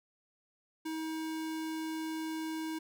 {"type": "tone", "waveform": "square", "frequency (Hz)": 318.2, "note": "D#4", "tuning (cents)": 39, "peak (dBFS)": -36, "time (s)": [0.85, 2.79], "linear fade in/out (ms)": 10, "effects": []}